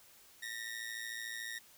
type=ring-modulated tone; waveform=sawtooth; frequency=1864.7 Hz; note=A#6; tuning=in tune; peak=-34 dBFS; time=0.42-1.59 s; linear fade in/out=10 ms; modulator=56.8 Hz; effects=white hiss -61 dBFS RMS until 1.77 s